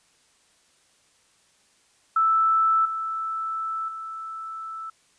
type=tone with level steps; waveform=sine; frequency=1318.5 Hz; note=E6; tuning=in tune; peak=-17 / -26 / -32 dBFS; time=2.16-4.9 s; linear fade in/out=5 ms; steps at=2.85 / 3.88 s; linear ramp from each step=5 ms; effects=white hiss -62 dBFS RMS until 5.18 s + resampled to 22050 Hz